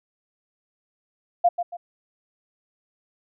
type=tone with echo; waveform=sine; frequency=698.5 Hz; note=F5; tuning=in tune; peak=-13 dBFS; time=1.44-1.49 s; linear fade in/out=10 ms; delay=140 ms; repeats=2; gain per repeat=-9 dB; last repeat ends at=1.77 s; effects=none